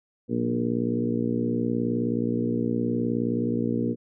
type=harmonic tone with a mistuned harmonic; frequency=59.2 Hz; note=A#1; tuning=27 cents sharp; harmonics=2 / 3 / 4 / 5 / 6 / 7 / 8; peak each=-32 / -35 / -26 / -30 / -35 / -33 / -33 dBFS; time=0.28-3.96 s; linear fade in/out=50 ms; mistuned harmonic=3; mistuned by=+20 cents; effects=none